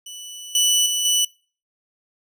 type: tone with level steps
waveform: 20% pulse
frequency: 2969 Hz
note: F#7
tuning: 5 cents sharp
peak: -29 / -10 / -15 / -11 dBFS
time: 0.06-1.25 s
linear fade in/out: 5 ms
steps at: 0.55 / 0.86 / 1.05 s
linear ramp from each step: 2 ms
effects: noise-tail reverb RT60 0.4 s tail -25 dB re dry